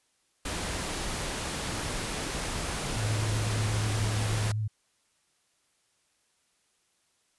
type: noise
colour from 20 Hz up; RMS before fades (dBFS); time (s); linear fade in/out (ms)
pink; -33; 0.45-4.52; 5
type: tone with vibrato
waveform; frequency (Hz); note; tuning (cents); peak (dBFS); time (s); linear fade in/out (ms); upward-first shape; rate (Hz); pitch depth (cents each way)
sine; 107.3; A2; -43; -27; 2.96-4.68; 10; sine; 8.1; 28
effects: white hiss -71 dBFS RMS until 7.38 s + resampled to 24000 Hz